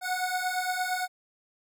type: beating tone pair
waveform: 25% pulse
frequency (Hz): 730 / 738.7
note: F#5 / F#5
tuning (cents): -24 / -3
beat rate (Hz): 8.7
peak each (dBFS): -27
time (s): 0.01-1.08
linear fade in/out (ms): 50
effects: none